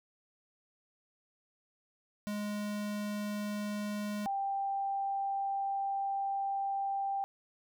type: tone pair in turn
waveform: square / sine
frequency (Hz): 207.7 / 788.3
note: G#3 / G5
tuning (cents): 0 / +9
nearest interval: octave + major seventh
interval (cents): 2309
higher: second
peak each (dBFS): -35 / -31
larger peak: second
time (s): 2.27-4.26 / 4.26-7.24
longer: second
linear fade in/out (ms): 0
effects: none